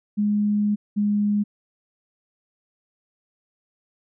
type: tone pair in turn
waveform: sine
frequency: 207.7 / 206.6 Hz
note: G#3 / G#3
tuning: 0 / -9 cents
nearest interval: unison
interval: 9 cents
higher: first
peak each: -18 dBFS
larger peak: neither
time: 0.17-0.76 / 0.96-1.44 s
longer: first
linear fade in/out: 20 ms
effects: none